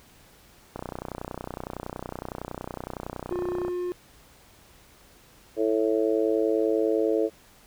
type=click train; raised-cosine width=1 ms; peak=-19 dBFS; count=91; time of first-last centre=0.76-3.682 s; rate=30.8 Hz
type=tone; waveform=triangle; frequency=356.8 Hz; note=F4; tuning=37 cents sharp; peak=-25 dBFS; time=3.31-3.92 s; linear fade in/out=0 ms
type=harmonic tone; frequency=110 Hz; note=A2; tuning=in tune; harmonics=3 / 4 / 5 / 6; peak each=-26 / -24 / -28 / -33 dBFS; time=5.56-7.3 s; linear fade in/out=50 ms
effects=pink hiss -55 dBFS RMS until 7.66 s